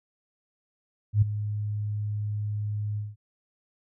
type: tone with ADSR envelope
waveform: sine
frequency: 104.7 Hz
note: G#2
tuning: 15 cents sharp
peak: -14 dBFS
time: 1.13-3.16 s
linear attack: 89 ms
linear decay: 11 ms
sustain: -13 dB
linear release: 190 ms
effects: none